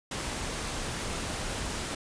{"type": "noise", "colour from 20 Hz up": "pink", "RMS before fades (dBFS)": -34, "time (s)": [0.11, 1.95], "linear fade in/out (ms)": 5, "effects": ["resampled to 22050 Hz"]}